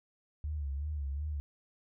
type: tone with vibrato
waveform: sine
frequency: 72.3 Hz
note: D2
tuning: 27 cents flat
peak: -33 dBFS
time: 0.44-1.4 s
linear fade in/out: 0 ms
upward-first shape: sine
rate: 2.7 Hz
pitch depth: 96 cents each way
effects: none